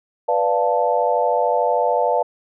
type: chord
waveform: sine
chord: B half-diminished seventh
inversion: none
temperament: equal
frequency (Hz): 493.9 / 587.3 / 698.5 / 880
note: B4 / D5 / F5 / A5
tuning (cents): 0 / 0 / 0 / 0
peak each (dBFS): -21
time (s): 0.28-2.23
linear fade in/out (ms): 10
effects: none